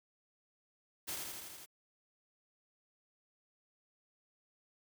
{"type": "noise with echo", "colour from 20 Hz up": "white", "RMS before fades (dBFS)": -40, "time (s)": [1.07, 1.17], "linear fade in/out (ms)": 20, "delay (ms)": 82, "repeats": 6, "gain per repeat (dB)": -2, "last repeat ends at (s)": 1.662, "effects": []}